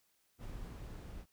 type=noise with level ramp; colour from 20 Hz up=brown; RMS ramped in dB=-45 to -48 dBFS; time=0.38-1.26 s; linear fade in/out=50 ms; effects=white hiss -75 dBFS RMS until 1.32 s